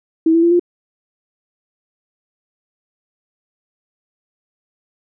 sine tone with pitch steps, 323.9 / 332.4 / 341.2 / 350.2 Hz, E4 / E4 / F4 / F4, -30 / +15 / -40 / +5 cents, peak -9 dBFS, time 0.26-0.596 s, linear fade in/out 5 ms, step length 84 ms, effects none

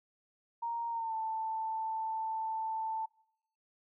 sine tone with pitch glide, 932.3 to 885.6 Hz, A#5 to A5, 0 to +11 cents, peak -33 dBFS, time 0.62-3.06 s, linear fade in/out 10 ms, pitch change -89 cents, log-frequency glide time 0.9-1.15 s, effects noise-tail reverb RT60 0.8 s tail -24 dB re dry

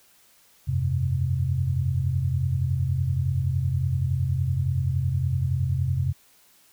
sine chord, F suspended second, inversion none, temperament equal, 87.31 / 98 / 130.81 Hz, F2 / G2 / C3, 0 / 0 / 0 cents, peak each -26 / -29 / -24 dBFS, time 0.67-6.13 s, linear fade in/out 20 ms, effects white hiss -58 dBFS RMS until 6.72 s

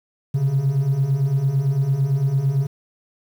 triangle beating tone pair, 130.81 / 139.71 Hz, C3 / C#3, 0 / +14 cents, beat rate 8.9 Hz, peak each -20 / -15 dBFS, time 0.34-2.67 s, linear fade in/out 10 ms, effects tanh soft clip ceiling -11 dBFS + 8-bit

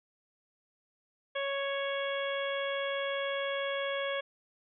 harmonic tone, 554.4 Hz, C#5, in tune, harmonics 1 / 2 / 3 / 4 / 5 / 6, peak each -33 / -40 / -39 / -41 / -45 / -41 dBFS, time 1.35-4.21 s, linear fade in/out 10 ms, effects none

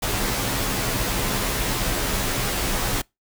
pink noise with comb filter, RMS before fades -24 dBFS, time 0.02-3.02 s, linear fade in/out 10 ms, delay 13 ms, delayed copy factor -0.9, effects noise-tail reverb RT60 0.2 s tail -25 dB re dry

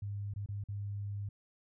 sine tone with dropouts, 101.4 Hz, G#2, 41 cents flat, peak -36 dBFS, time 0.02-1.29 s, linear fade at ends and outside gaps 5 ms, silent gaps 0.338-0.36 / 0.461-0.487 / 0.639-0.686 s, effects none

